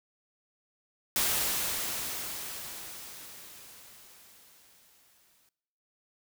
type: noise with exponential decay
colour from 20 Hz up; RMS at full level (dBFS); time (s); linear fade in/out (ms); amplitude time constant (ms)
white; -27; 1.16-5.49; 1; 940
effects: noise-tail reverb RT60 1.0 s tail -22 dB re dry